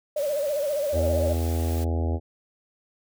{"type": "noise", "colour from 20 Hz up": "white", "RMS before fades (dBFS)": -41, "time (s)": [0.16, 1.85], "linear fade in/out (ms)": 20}
{"type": "tone with vibrato", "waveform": "sine", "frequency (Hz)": 580, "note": "D5", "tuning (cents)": -22, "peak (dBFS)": -23, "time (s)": [0.16, 1.33], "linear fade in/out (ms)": 5, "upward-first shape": "sine", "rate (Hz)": 15, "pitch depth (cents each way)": 87}
{"type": "harmonic tone", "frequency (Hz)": 82.41, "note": "E2", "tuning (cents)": 0, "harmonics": [1, 3, 4, 5, 6, 7, 8, 9, 10], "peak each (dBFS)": [-23, -33, -35, -37, -39, -40, -41, -42, -43], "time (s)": [0.92, 2.2], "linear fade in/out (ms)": 50}
{"effects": []}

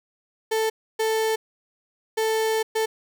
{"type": "tone bursts at uneven times", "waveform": "35% pulse", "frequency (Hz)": 441.5, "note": "A4", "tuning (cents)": 6, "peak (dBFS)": -19, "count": 4, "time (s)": [[0.51, 0.7], [0.99, 1.36], [2.17, 2.63], [2.75, 2.86]], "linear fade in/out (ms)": 10, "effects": []}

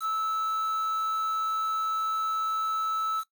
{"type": "tone with quantisation", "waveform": "triangle", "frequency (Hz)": 1309, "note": "E6", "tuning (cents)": -13, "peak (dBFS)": -24, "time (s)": [0, 3.24], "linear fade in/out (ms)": 50, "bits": 7, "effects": ["noise-tail reverb RT60 0.1 s tail -17 dB re dry"]}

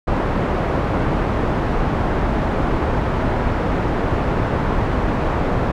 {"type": "low-pass noise", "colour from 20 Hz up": "pink", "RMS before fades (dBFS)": -19, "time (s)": [0.07, 5.72], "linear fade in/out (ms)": 10, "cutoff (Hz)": 1200, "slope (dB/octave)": 12, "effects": []}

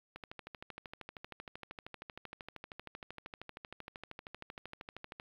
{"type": "click train", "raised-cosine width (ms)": 0.3, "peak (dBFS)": -28, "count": 66, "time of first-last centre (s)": [0.16, 5.199], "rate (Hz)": 12.9, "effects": ["low-pass 4000 Hz 12 dB/octave", "10-bit"]}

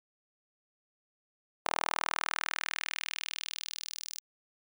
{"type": "tone with high-pass filter sweep", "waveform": "sawtooth", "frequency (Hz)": 40.04, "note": "E1", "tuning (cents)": -50, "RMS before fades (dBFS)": -37, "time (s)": [1.65, 4.2], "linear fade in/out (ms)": 10, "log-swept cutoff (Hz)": [800, 5700], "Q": 1.6, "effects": []}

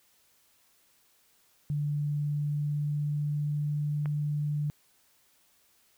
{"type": "tone with pitch glide", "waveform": "sine", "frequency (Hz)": [146.83, 148.02], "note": ["D3", "D3"], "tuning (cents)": [0, 14], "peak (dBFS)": -27, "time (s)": [1.7, 4.7], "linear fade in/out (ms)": 0, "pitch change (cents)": 14, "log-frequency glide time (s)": [2.16, 4.01]}
{"type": "click", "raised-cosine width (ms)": 0.5, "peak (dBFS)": -27, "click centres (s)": 4.058}
{"effects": ["white hiss -66 dBFS RMS until 5.97 s"]}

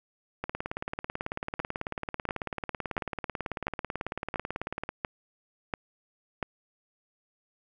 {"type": "two click trains", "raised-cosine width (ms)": 0.5, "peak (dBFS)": [-17, -14], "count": [82, 8], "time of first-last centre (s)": [[0.44, 4.891], [1.6, 6.428]], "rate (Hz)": [18.2, 1.45], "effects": []}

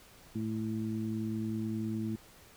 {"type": "harmonic tone", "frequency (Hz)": 110, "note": "A2", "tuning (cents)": 0, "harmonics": [1, 2, 3], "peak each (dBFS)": [-38, -34, -39], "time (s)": [0.35, 2.16], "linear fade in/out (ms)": 5, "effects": ["pink hiss -57 dBFS RMS until 2.56 s"]}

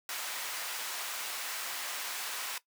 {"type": "high-pass noise", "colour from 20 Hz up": "pink", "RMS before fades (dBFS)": -38, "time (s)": [0.09, 2.58], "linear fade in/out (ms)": 2, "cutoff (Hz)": 1100, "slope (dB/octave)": 12, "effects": ["noise-tail reverb RT60 0.1 s tail -17 dB re dry"]}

